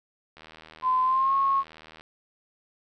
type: click train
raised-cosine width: 0.3 ms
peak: -30 dBFS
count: 131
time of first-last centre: 0.37-2.009 s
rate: 79.3 Hz
type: tone with pitch glide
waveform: sine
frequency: 1025 to 1092.2 Hz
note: C6 to C#6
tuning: -36 to -26 cents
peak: -20 dBFS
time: 0.82-1.64 s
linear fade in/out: 50 ms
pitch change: +110 cents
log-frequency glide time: 1.03-1.35 s
effects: none